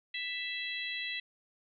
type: harmonic tone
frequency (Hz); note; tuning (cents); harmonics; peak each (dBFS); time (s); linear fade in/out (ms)
661; E5; +5; 3 / 4 / 5 / 6; -39 / -40 / -41 / -42; 0.14-1.2; 5
effects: none